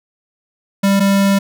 square tone pair in turn, 197.4 / 197.4 Hz, G3 / G3, +12 / +12 cents, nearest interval unison, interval 0 cents, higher neither, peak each -11 dBFS, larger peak neither, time 0.83-1 / 1-1.39 s, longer second, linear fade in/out 10 ms, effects none

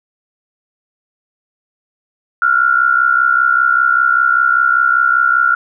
sine tone pair together, 1370 / 1435.1 Hz, F6 / F6, -34 / +47 cents, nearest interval minor second, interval 81 cents, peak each -12 dBFS, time 2.42-5.55 s, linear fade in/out 2 ms, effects none

